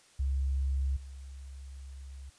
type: tone with level steps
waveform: sine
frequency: 67.7 Hz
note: C#2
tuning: 40 cents flat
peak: -27 / -42 dBFS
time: 0.19-2.3 s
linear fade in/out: 10 ms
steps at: 0.96 s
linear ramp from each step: 10 ms
effects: white hiss -61 dBFS RMS until 2.38 s + resampled to 22050 Hz